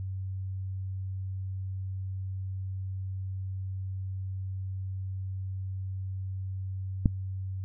click, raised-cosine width 5 ms, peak -9 dBFS, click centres 7.058 s, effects noise-tail reverb RT60 0.1 s tail -20 dB re dry + added 95 Hz sine -32 dBFS peak until 7.64 s

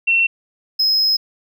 sine / triangle tone pair in turn, 2712 / 5120 Hz, E7 / D#8, +49 / +49 cents, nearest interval major seventh, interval 1100 cents, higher second, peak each -12 dBFS, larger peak neither, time 0.07-0.27 / 0.79-1.17 s, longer second, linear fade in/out 10 ms, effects none

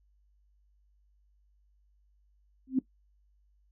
sine tone with exponential growth, 261.6 Hz, C4, in tune, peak -19 dBFS, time 2.67-2.79 s, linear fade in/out 5 ms, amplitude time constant 26 ms, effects noise-tail reverb RT60 0.1 s tail -17 dB re dry + added 50 Hz sine -64 dBFS peak until 3.71 s

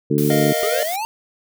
harmonic tone, 73.42 Hz, D2, in tune, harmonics 2 / 3 / 4 / 5 / 6, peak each -20 / -22 / -20 / -23 / -22 dBFS, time 0.1-0.53 s, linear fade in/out 10 ms
blue noise, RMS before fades -29 dBFS, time 0.18-0.96 s, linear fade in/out 0 ms
square chord, Bb suspended fourth, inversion none, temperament just, 466.2 / 621.6 / 699.2 Hz, Bb4 / Eb5 / F5, 0 / -2 / +2 cents, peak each -27 / -22 / -26 dBFS, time 0.3-0.83 s, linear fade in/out 2 ms
square exponential sweep, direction up, 400.4 to 927 Hz, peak -23 dBFS, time 0.63-1.05 s, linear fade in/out 0 ms
effects none

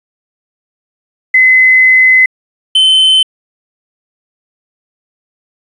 sine / triangle tone pair in turn, 2036 / 3067 Hz, C7 / G7, -48 / -38 cents, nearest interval perfect fifth, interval 710 cents, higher second, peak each -3 dBFS, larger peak neither, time 1.34-2.26 / 2.75-3.23 s, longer first, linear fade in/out 5 ms, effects resampled to 24000 Hz + 7-bit

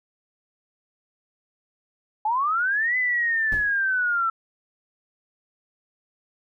sine linear two-way sweep, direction up then down, 830.6 to 2027 to 1325 Hz, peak -20 dBFS, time 2.25-4.3 s, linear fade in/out 5 ms, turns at 2.97 s
brown noise with exponential decay, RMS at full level -29 dBFS, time 3.52-3.81 s, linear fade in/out 2 ms, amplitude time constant 62 ms
effects none

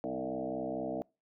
sine tone with frequency modulation, 453.1 Hz, A#4, 49 cents flat, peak -33 dBFS, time 0.04-1.02 s, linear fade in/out 0 ms, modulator 64.4 Hz, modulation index 3.8, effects noise-tail reverb RT60 0.3 s tail -26 dB re dry

